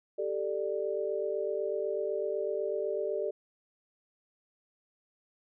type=chord; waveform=sine; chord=G suspended second; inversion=none; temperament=equal with one note detuned; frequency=392 / 440 / 593.1 Hz; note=G4 / A4 / D5; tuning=0 / 0 / +17 cents; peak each=-34 dBFS; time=0.18-3.31 s; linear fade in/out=10 ms; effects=none